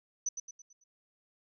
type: tone with echo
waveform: sine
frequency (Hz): 6000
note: F#8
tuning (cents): +23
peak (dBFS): -29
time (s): 0.26-0.29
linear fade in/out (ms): 5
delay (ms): 110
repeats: 5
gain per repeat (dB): -7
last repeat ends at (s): 0.84
effects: none